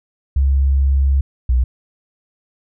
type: tone pair in turn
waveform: sine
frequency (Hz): 68.2 / 62.07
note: C#2 / B1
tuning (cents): -28 / +9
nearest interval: major second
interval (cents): 163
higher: first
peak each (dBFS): -11 / -11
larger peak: neither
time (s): 0.36-1.21 / 1.49-1.64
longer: first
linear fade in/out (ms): 5
effects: none